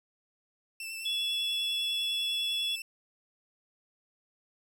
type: tone with vibrato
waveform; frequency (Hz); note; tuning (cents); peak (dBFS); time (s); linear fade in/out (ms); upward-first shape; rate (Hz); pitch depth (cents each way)
sawtooth; 2664; E7; +18; -34; 0.8-2.82; 2; sine; 10; 20
type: tone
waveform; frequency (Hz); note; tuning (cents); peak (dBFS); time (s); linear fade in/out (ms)
sine; 3398; G#7; +39; -29; 1.05-2.76; 10
effects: none